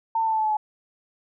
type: tone with pitch steps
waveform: sine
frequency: 904 / 895.2 / 886.4 / 877.8 / 869.2 / 860.7 / 852.3 Hz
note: A5 / A5 / A5 / A5 / A5 / A5 / G#5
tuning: +47 / +30 / +13 / -4 / -21 / -38 / +45 cents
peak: -20 dBFS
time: 0.15-0.57 s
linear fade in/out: 5 ms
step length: 60 ms
effects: none